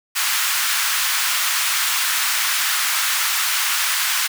pink high-pass noise, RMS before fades -20 dBFS, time 0.15-4.28 s, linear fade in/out 20 ms, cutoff 1200 Hz, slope 24 dB/octave, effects none

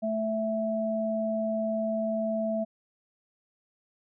sine tone pair together, 220 / 659.3 Hz, A3 / E5, 0 / 0 cents, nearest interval octave + perfect fifth, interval 1900 cents, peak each -30 / -28 dBFS, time 0.02-2.65 s, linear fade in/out 20 ms, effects none

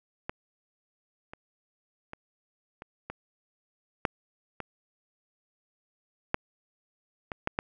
clicks, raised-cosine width 0.5 ms, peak -17 / -27 / -24 / -26 / -21 / -9 / -20 / -9 / -19 / -12 / -12 dBFS, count 11, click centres 0.295 / 1.335 / 2.134 / 2.821 / 3.1 / 4.052 / 4.603 / 6.344 / 7.318 / 7.474 / 7.589 s, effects none

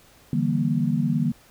sine chord, E half-diminished seventh, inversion third, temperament equal with one note detuned, 146.83 / 164.81 / 196 / 236.1 Hz, D3 / E3 / G3 / Bb3, 0 / 0 / 0 / +22 cents, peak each -25 / -26 / -27 / -24 dBFS, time 0.33-1.32 s, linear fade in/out 2 ms, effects pink hiss -54 dBFS RMS until 1.5 s

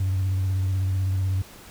sine tone with vibrato, 94.7 Hz, F#2, 41 cents sharp, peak -19 dBFS, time 0-1.42 s, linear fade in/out 5 ms, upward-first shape square, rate 16 Hz, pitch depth 29 cents each way, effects tanh soft clip ceiling -19 dBFS + pink hiss -46 dBFS RMS until 1.7 s

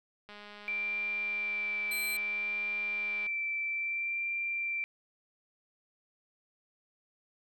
click train, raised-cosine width 0.3 ms, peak -33 dBFS, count 617, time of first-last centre 0.29-3.266 s, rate 207 Hz
sine tone with vibrato, 2349 Hz, D7, in tune, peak -31 dBFS, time 0.68-4.84 s, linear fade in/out 0 ms, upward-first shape sine, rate 0.61 Hz, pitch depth 13 cents each way
5% pulse tone, 4083 Hz, C8, 43 cents flat, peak -30 dBFS, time 1.91-2.17 s, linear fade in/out 5 ms
effects none

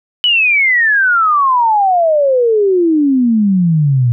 sine exponential sweep, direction down, 3000 to 116.8 Hz, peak -8 dBFS, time 0.24-4.12 s, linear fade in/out 0 ms, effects none

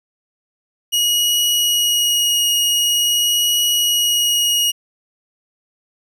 sawtooth tone with vibrato, 2893 Hz, F#7, 40 cents flat, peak -11 dBFS, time 0.92-4.72 s, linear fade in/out 20 ms, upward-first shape triangle, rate 0.46 Hz, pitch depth 10 cents each way, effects none

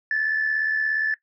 sine tone with amplitude modulation, 1745 Hz, A6, 15 cents flat, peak -17 dBFS, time 0.11-1.14 s, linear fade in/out 2 ms, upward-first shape sine, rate 77.1 Hz, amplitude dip 60%, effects noise-tail reverb RT60 0.1 s tail -18 dB re dry + tanh soft clip ceiling -15 dBFS

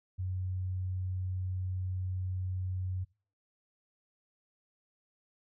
sine tone, 92.5 Hz, F#2, in tune, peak -32 dBFS, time 0.18-3.05 s, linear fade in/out 20 ms, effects noise-tail reverb RT60 0.4 s tail -23 dB re dry

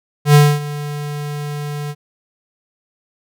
square tone with ADSR envelope, 146.83 Hz, D3, in tune, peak -5 dBFS, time 0.25-1.95 s, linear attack 93 ms, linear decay 250 ms, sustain -18 dB, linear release 49 ms, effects none

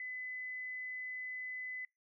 sine tone, 2012 Hz, B6, 32 cents sharp, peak -40 dBFS, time 0-1.85 s, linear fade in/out 2 ms, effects noise-tail reverb RT60 0.2 s tail -26 dB re dry

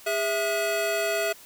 square tone cluster, 408.2 / 659 / 1446 / 2544 Hz, G#4 / E5 / F#6 / D#7, -30 / -1 / -40 / +38 cents, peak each -31 / -27 / -34 / -34 dBFS, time 0.06-1.33 s, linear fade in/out 10 ms, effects white hiss -49 dBFS RMS until 1.45 s

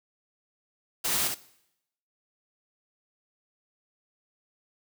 white noise with echo, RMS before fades -28 dBFS, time 1.04-1.28 s, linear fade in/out 10 ms, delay 67 ms, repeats 1, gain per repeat -4 dB, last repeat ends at 1.347 s, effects noise-tail reverb RT60 0.8 s tail -19 dB re dry

